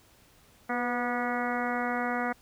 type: harmonic tone with a mistuned harmonic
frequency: 242.9 Hz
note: B3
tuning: 29 cents flat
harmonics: 1 / 2 / 3 / 4 / 5 / 6 / 7 / 8 / 9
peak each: -33 / -36 / -33 / -39 / -37 / -36 / -42 / -38 / -42 dBFS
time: 0.69-2.33 s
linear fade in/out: 10 ms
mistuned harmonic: 2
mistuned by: +30 cents
effects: pink hiss -60 dBFS RMS until 2.41 s